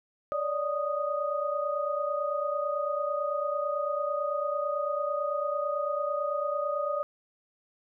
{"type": "tone cluster", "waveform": "sine", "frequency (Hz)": [572, 601, 1241], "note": ["D5", "D5", "D#6"], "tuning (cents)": [-46, 40, -5], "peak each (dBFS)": [-31, -32, -32], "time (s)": [0.32, 7.03], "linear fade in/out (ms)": 0, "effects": []}